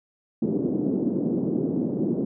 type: band-pass noise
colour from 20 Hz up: pink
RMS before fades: -25 dBFS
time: 0.42-2.25 s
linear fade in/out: 5 ms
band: 190 to 380 Hz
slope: 24 dB/octave
effects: none